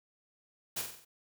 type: noise with echo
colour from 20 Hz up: white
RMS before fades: -35 dBFS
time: 0.76-0.82 s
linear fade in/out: 10 ms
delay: 46 ms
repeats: 5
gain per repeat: -5 dB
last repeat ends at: 1.05 s
effects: none